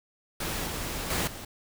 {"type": "noise with level steps", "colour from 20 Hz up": "pink", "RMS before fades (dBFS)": [-32, -34, -28, -41], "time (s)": [0.4, 1.45], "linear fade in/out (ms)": 5, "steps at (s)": [0.66, 1.1, 1.27], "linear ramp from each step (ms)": 5, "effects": []}